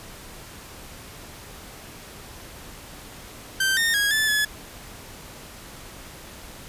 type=tone with pitch steps; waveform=sawtooth; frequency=1558 / 1833 / 1648 / 1745 / 1708 Hz; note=G6 / A#6 / G#6 / A6 / G#6; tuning=-11 / -30 / -14 / -15 / +48 cents; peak=-16 dBFS; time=3.6-4.45 s; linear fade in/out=5 ms; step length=170 ms; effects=pink hiss -42 dBFS RMS until 6.68 s + resampled to 32000 Hz